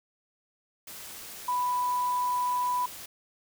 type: tone in noise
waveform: sine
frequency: 990 Hz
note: B5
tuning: 4 cents sharp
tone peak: -25 dBFS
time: 1.48-2.86 s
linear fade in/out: 5 ms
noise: white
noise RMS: -43 dBFS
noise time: 0.87-3.06 s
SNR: +15 dB
effects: none